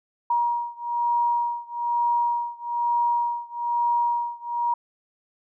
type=beating tone pair; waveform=sine; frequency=950 / 951.1 Hz; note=A#5 / A#5; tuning=+33 / +35 cents; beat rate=1.1 Hz; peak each=-24 / -25 dBFS; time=0.3-4.74 s; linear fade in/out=5 ms; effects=none